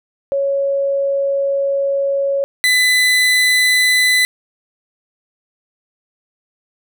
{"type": "tone pair in turn", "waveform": ["sine", "30% pulse"], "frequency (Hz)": [554.4, 2003], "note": ["C#5", "B6"], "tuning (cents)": [0, 24], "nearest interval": "octave + minor seventh", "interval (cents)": 2224, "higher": "second", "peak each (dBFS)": [-14, -8], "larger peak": "second", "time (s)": [[0.32, 2.44], [2.64, 4.25]], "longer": "first", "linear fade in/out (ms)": 0, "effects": []}